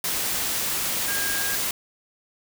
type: tone in noise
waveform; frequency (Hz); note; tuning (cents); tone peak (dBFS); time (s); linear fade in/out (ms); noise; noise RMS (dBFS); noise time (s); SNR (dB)
sine; 1624; G#6; -39; -29; 1.08-1.55; 2; white; -26; 0.04-1.71; -6
effects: none